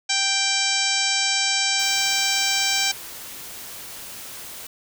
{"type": "harmonic tone", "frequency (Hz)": 784, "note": "G5", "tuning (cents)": 0, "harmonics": [1, 2, 3, 4, 5, 6, 7, 8, 9, 10], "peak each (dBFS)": [-31, -30, -26, -28, -28, -29, -26, -29, -32, -30], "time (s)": [0.09, 2.92], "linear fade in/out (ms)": 10}
{"type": "noise", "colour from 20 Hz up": "white", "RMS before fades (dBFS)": -37, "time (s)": [1.79, 4.67], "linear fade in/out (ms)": 5}
{"effects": []}